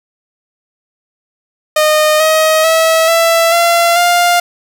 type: tone with pitch steps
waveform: sawtooth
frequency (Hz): 614 / 630.5 / 647.5 / 664.9 / 682.9 / 701.2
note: D#5 / D#5 / E5 / E5 / F5 / F5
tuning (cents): -23 / +23 / -31 / +15 / -39 / +7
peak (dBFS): -4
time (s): 1.76-4.4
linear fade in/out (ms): 5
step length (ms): 440
effects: none